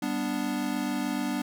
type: chord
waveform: square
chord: G major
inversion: none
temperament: equal with one note detuned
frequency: 197.36 / 246.9 / 293.7 Hz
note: G3 / B3 / D4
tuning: +12 / 0 / 0 cents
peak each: -35 / -32 / -32 dBFS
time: 0.02-1.42 s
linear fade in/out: 5 ms
effects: none